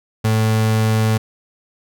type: tone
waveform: 35% pulse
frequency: 110 Hz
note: A2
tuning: in tune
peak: -12 dBFS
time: 0.24-1.18 s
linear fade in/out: 10 ms
effects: none